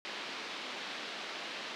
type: band-pass noise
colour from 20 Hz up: white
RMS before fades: -42 dBFS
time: 0.05-1.75 s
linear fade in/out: 0 ms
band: 210 to 4100 Hz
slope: 24 dB/octave
effects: none